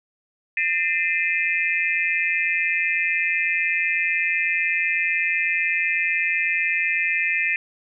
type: tone cluster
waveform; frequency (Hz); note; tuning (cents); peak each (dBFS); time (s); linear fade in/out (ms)
sine; 1808 / 2072 / 2402 / 2574; A6 / C7 / D7 / E7; +47 / -17 / +38 / -42; -25; 0.57-7.56; 2
effects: none